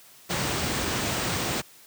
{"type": "band-stop noise", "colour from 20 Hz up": "pink", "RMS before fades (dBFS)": -27, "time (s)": [0.29, 1.62], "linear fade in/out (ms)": 20, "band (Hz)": [9500, 14000], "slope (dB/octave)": 96, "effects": ["white hiss -52 dBFS RMS until 1.86 s", "high-pass 80 Hz 12 dB/octave"]}